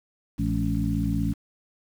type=harmonic tone with a mistuned harmonic; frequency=56.1 Hz; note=A1; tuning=34 cents sharp; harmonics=1 / 2 / 3 / 4 / 5; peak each=-29 / -29 / -29 / -29 / -29 dBFS; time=0.38-1.34 s; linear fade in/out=20 ms; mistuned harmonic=4; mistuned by=-83 cents; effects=8-bit